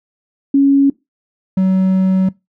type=tone pair in turn; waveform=sine / triangle; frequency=277.2 / 188.5 Hz; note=C#4 / F#3; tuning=0 / +32 cents; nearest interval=perfect fifth; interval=668 cents; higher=first; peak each=-7 / -8 dBFS; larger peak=first; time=0.54-0.9 / 1.57-2.29 s; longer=second; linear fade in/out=5 ms; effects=noise-tail reverb RT60 0.2 s tail -21 dB re dry